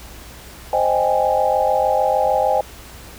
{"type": "chord", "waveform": "sine", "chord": "Ab major seventh", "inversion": "first", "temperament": "equal with one note detuned", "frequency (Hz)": [523.3, 619.7, 784, 830.6], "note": ["C5", "Eb5", "G5", "Ab5"], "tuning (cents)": [0, -7, 0, 0], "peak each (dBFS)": -20, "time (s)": [0.73, 2.61], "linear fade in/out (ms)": 2, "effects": ["added 60 Hz sine -41 dBFS peak until 3.18 s", "pink hiss -40 dBFS RMS until 3.18 s"]}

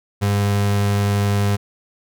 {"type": "tone", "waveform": "35% pulse", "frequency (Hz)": 101.3, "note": "G#2", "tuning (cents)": -43, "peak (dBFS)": -14, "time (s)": [0.21, 1.57], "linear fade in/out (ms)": 20, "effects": []}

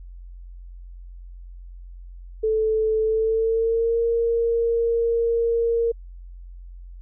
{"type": "tone with pitch glide", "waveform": "sine", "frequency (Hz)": [438, 464], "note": ["A4", "A#4"], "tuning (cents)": [-8, -8], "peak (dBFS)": -18, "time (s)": [2.43, 5.92], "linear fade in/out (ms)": 10, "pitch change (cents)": 100, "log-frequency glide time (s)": [3.03, 4.01], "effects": ["added 44 Hz sine -37 dBFS peak until 7.01 s"]}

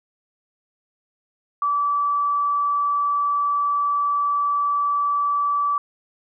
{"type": "tone", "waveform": "sine", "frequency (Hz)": 1155, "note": "D6", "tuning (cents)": -29, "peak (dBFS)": -18, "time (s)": [1.62, 5.78], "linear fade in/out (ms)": 2, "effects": []}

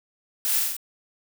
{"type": "noise with echo", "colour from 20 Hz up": "blue", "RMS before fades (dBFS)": -25, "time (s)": [0.45, 0.59], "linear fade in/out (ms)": 0, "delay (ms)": 44, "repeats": 4, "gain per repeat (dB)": -2, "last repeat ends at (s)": 0.766, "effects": []}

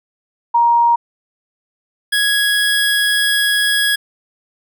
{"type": "tone pair in turn", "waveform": ["sine", "25% pulse"], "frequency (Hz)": [941, 1665.1], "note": ["A#5", "G#6"], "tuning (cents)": [16, 4], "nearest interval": "minor seventh", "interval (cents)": 988, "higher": "second", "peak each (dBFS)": -9, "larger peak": "neither", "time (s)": [[0.54, 0.96], [2.12, 3.96]], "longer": "second", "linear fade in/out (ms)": 10, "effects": []}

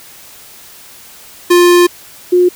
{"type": "tone pair in turn", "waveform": ["square", "sine"], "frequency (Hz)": [351.7, 358.3], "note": ["F4", "F4"], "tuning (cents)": [12, 44], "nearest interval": "unison", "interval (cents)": 32, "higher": "second", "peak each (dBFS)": -5, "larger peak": "neither", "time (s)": [[1.5, 1.87], [2.32, 2.49]], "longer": "first", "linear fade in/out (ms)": 10, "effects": ["white hiss -37 dBFS RMS until 2.55 s"]}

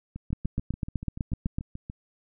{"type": "two click trains", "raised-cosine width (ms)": 5, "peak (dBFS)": [-24, -15], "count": [13, 11], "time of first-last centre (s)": [[0.16, 1.899], [0.33, 1.585]], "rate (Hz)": [6.9, 7.97], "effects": []}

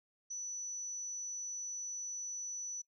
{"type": "tone", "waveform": "sine", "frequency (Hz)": 5950, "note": "F#8", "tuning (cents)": 9, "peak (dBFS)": -39, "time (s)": [0.3, 2.82], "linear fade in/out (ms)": 10, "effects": ["noise-tail reverb RT60 0.1 s tail -20 dB re dry"]}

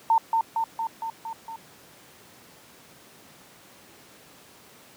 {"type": "tone with echo", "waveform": "sine", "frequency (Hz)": 905, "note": "A5", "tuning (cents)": 48, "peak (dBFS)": -16, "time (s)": [0.1, 0.18], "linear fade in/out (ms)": 2, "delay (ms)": 230, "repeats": 6, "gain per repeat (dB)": -3, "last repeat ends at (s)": 1.56, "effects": ["pink hiss -51 dBFS RMS until 4.96 s", "high-pass 150 Hz 12 dB/octave"]}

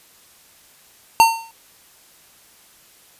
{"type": "tone with exponential decay", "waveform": "square", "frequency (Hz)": 909, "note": "A#5", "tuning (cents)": -44, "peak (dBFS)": -6, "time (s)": [1.2, 1.51], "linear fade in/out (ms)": 0, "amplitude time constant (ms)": 67, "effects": ["white hiss -51 dBFS RMS until 3.19 s", "resampled to 32000 Hz"]}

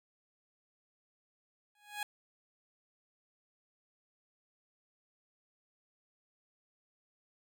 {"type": "tone with exponential growth", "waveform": "15% pulse", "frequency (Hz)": 830.6, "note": "G#5", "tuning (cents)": 0, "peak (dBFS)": -27, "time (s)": [1.75, 2.03], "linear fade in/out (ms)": 2, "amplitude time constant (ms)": 59, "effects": []}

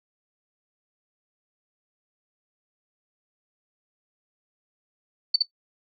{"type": "tone with echo", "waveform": "sine", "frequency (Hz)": 4500, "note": "C#8", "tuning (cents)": 25, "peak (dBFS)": -14, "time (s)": [5.34, 5.36], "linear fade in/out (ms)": 5, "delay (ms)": 64, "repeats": 1, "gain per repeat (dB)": -2, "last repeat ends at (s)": 5.424, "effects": ["noise-tail reverb RT60 0.1 s tail -18 dB re dry"]}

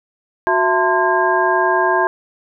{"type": "tone cluster", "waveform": "sine", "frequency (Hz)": [368.5, 665, 895, 1037, 1616], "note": ["F#4", "E5", "A5", "C6", "G#6"], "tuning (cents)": [-7, 15, 29, -16, -48], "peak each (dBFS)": -19, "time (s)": [0.47, 2.07], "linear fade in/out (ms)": 0, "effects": []}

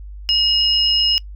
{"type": "tone pair together", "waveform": "sine", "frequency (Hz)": [2883, 5137], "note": ["F#7", "E8"], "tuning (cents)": [-46, -46], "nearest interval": "minor seventh", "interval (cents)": 1000, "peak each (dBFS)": -16, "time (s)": [0.29, 1.18], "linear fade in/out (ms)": 0, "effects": ["noise-tail reverb RT60 0.1 s tail -25 dB re dry", "added 50 Hz sine -31 dBFS peak until 1.35 s"]}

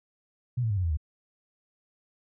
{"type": "tone with pitch steps", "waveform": "sine", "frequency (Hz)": [123.47, 111.92, 101.45, 91.97, 83.36, 75.57], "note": ["B2", "A2", "G#2", "F#2", "E2", "D#2"], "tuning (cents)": [0, 30, -40, -10, 20, -50], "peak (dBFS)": -24, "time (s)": [0.57, 0.972], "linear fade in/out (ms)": 10, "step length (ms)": 67, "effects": []}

